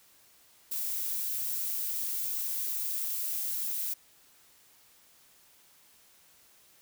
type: noise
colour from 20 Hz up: violet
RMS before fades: -33 dBFS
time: 0.71-3.94 s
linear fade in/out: 10 ms
effects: white hiss -61 dBFS RMS until 6.81 s